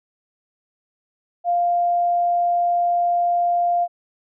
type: tone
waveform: sine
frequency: 698.5 Hz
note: F5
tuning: in tune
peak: -16 dBFS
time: 1.44-3.88 s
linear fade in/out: 50 ms
effects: none